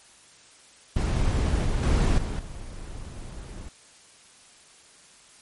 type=noise with level steps; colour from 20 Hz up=brown; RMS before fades=-23 / -25 / -20 / -29 / -38 dBFS; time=0.96-3.69 s; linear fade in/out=5 ms; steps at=1.65 / 1.83 / 2.18 / 2.39 s; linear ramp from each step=2 ms; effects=white hiss -53 dBFS RMS until 5.41 s + MP3 48 kbps